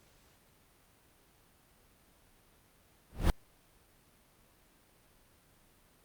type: noise with exponential growth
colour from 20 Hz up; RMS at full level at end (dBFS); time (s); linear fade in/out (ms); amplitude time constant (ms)
brown; -20; 3.1-3.3; 1; 42
effects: pink hiss -65 dBFS RMS until 6.04 s + Opus 48 kbps